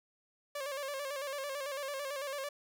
sawtooth tone with vibrato, 558 Hz, C#5, 11 cents sharp, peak -33 dBFS, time 0.55-2.49 s, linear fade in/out 5 ms, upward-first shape square, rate 9 Hz, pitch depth 66 cents each way, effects none

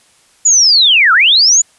sine linear two-way sweep, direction down then up, 7040 to 1268 to 7040 Hz, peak -5 dBFS, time 0.45-1.62 s, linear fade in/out 10 ms, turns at 1.13 s, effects white hiss -50 dBFS RMS until 1.78 s + resampled to 24000 Hz

